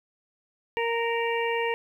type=harmonic tone; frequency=464.4 Hz; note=A#4; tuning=7 cents flat; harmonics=1 / 2 / 4 / 5 / 6; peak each=-27 / -30 / -33 / -34 / -35 dBFS; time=0.77-1.74 s; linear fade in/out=0 ms; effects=10-bit